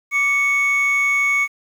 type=tone pair together; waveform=triangle; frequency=1167.7 / 2217 Hz; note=D6 / C#7; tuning=-10 / 0 cents; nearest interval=major seventh; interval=1110 cents; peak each=-24 / -13 dBFS; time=0.11-1.48 s; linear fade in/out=50 ms; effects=tanh soft clip ceiling -7 dBFS + 8-bit